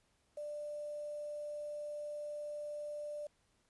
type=tone with quantisation; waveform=sine; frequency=592 Hz; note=D5; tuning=14 cents sharp; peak=-40 dBFS; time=0.37-3.27 s; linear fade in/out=5 ms; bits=10; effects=pink hiss -75 dBFS RMS until 3.69 s + resampled to 24000 Hz